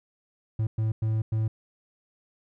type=tone bursts at uneven times; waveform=triangle; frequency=110 Hz; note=A2; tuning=in tune; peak=-21 dBFS; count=4; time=0.59-0.67 / 0.78-0.92 / 1.02-1.22 / 1.32-1.48 s; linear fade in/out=5 ms; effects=none